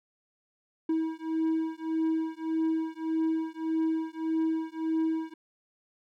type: beating tone pair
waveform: triangle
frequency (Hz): 320.5 / 322.2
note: E4 / E4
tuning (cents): -49 / -39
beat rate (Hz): 1.7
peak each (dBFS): -28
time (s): 0.89-5.34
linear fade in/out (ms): 5
effects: none